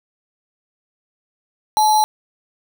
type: tone with sample-and-hold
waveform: sine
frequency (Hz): 857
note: A5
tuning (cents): -46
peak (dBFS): -11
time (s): 1.77-2.04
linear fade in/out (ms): 0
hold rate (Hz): 4900
effects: none